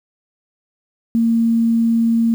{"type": "tone with quantisation", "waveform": "sine", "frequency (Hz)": 229.5, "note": "A#3", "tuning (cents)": -27, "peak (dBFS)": -12, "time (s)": [1.15, 2.34], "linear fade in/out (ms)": 0, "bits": 7, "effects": []}